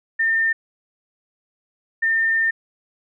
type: tone pair in turn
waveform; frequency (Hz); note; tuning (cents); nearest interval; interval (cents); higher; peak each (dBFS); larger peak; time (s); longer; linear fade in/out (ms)
sine; 1808 / 1808; A6 / A6; +47 / +47; unison; 0; neither; -16; neither; 0.19-0.53 / 2.02-2.51; second; 10
effects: none